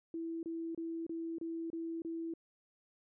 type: tone bursts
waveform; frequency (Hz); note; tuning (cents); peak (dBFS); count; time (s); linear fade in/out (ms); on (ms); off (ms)
sine; 330; E4; +2; -37; 7; 0.14-2.338; 2; 290; 28
effects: none